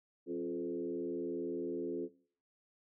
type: tone with frequency modulation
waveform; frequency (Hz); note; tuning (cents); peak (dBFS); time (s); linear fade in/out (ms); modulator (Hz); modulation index
sine; 349.8; F4; +3; -35; 0.26-2.09; 50; 79.8; 1.2
effects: noise-tail reverb RT60 0.5 s tail -18 dB re dry